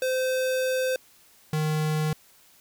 square tone pair in turn, 516 / 154.47 Hz, C5 / D#3, -24 / -12 cents, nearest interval octave + major sixth, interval 2088 cents, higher first, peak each -24 / -24 dBFS, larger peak neither, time 0.02-0.96 / 1.53-2.13 s, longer first, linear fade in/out 2 ms, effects white hiss -57 dBFS RMS until 2.6 s

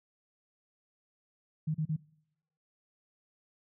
sine tone bursts, 155.56 Hz, D#3, in tune, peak -28 dBFS, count 3, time 1.67-1.965 s, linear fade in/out 10 ms, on 75 ms, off 35 ms, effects noise-tail reverb RT60 0.8 s tail -23 dB re dry

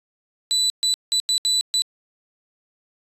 35% pulse tone bursts at uneven times, 3977 Hz, B7, 11 cents sharp, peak -15 dBFS, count 6, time 0.51-0.7 / 0.83-0.94 / 1.12-1.2 / 1.29-1.38 / 1.45-1.61 / 1.74-1.82 s, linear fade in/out 0 ms, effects resampled to 32000 Hz

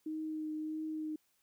sine tone with vibrato, 311.1 Hz, D#4, in tune, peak -36 dBFS, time 0.06-1.16 s, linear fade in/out 5 ms, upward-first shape triangle, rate 1.6 Hz, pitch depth 17 cents each way, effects white hiss -75 dBFS RMS until 1.42 s

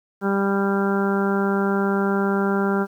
harmonic tone, 197.5 Hz, G3, 13 cents sharp, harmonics 1 / 2 / 3 / 4 / 5 / 6 / 7 / 8, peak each -21 / -23 / -32 / -30 / -32 / -37 / -28 / -35 dBFS, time 0.21-2.87 s, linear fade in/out 50 ms, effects 9-bit

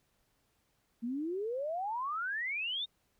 sine exponential sweep, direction up, 224.8 to 3736 Hz, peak -33 dBFS, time 1.02-2.86 s, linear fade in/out 20 ms, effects pink hiss -75 dBFS RMS until 3.19 s

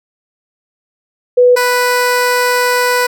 sine / 15% pulse tone pair in turn, 493.9 / 493.9 Hz, B4 / B4, 0 / 0 cents, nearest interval unison, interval 0 cents, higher neither, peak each -4 dBFS, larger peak neither, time 1.37-1.56 / 1.56-3.07 s, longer second, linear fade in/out 10 ms, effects none

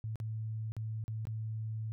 sine tone with dropouts, 110 Hz, A2, in tune, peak -35 dBFS, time 0.04-1.92 s, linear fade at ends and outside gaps 0 ms, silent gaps 0.157-0.201 / 0.72-0.766 / 1.04-1.08 / 1.253-1.27 s, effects none

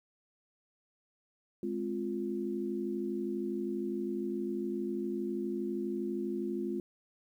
sine chord, F minor, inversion first, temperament just, 209.5 / 261.9 / 349.2 Hz, Ab3 / C4 / F4, +15 / +2 / 0 cents, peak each -37 / -39 / -35 dBFS, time 1.63-6.8 s, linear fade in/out 2 ms, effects 11-bit

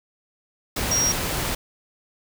sine tone in noise, 5640 Hz, F8, 16 cents sharp, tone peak -19 dBFS, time 0.91-1.12 s, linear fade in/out 5 ms, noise pink, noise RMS -26 dBFS, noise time 0.76-1.55 s, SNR +4 dB, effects none

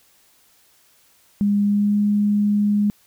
sine tone with pitch glide, 203.6 to 206.4 Hz, G#3 to G#3, -34 to -10 cents, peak -15 dBFS, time 1.41-2.9 s, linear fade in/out 0 ms, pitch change +24 cents, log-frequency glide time 1.62-1.97 s, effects white hiss -57 dBFS RMS until 3.06 s

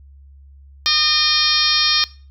harmonic tone with a mistuned harmonic, 610 Hz, D#5, 34 cents flat, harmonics 2 / 3 / 4 / 5 / 6 / 7 / 8 / 9, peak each -26 / -26 / -24 / -23 / -21 / -20 / -21 / -21 dBFS, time 0.86-2.04 s, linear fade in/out 0 ms, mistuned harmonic 5, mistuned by +69 cents, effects noise-tail reverb RT60 0.4 s tail -20 dB re dry + added 69 Hz sine -41 dBFS peak until 2.3 s

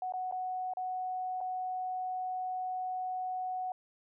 sine tone with dropouts, 740 Hz, F#5, in tune, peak -33 dBFS, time 0.02-3.72 s, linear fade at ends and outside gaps 2 ms, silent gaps 0.123-0.137 / 0.313-0.323 / 0.736-0.77 / 1.406-1.411 s, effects none

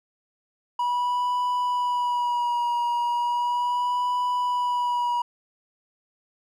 triangle tone with vibrato, 971 Hz, B5, 30 cents flat, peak -20 dBFS, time 0.79-5.22 s, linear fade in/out 5 ms, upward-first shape sine, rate 0.36 Hz, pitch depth 28 cents each way, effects none

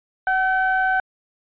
triangle ring-modulated tone, 388.7 Hz, G4, 15 cents flat, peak -11 dBFS, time 0.27-1 s, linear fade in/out 2 ms, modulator 1140 Hz, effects tanh soft clip ceiling -10 dBFS + resampled to 8000 Hz

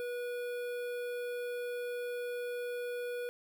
square tone with notch filter, 486.6 Hz, B4, 26 cents flat, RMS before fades -38 dBFS, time 0-3.29 s, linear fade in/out 0 ms, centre 6300 Hz, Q 0.58, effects none

